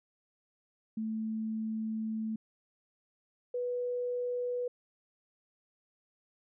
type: tone pair in turn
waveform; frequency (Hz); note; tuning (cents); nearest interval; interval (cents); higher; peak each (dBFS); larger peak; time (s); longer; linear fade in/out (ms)
sine; 220 / 491.3; A3 / B4; 0 / -9; octave + major second; 1391; second; -32 / -31; second; 0.97-2.36 / 3.54-4.68; first; 5
effects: none